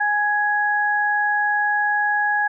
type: tone pair together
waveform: sine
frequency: 830.6 / 1667 Hz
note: G#5 / G#6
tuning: 0 / +6 cents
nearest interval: octave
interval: 1206 cents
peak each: -21 / -19 dBFS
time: 0-2.48 s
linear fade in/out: 10 ms
effects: none